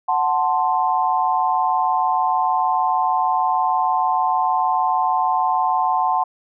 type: chord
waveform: sine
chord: F# diminished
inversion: none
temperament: equal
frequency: 740 / 880 / 1046.5 Hz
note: F#5 / A5 / C6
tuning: 0 / 0 / 0 cents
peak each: -20 / -20 / -21 dBFS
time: 0.08-6.24 s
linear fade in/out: 10 ms
effects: none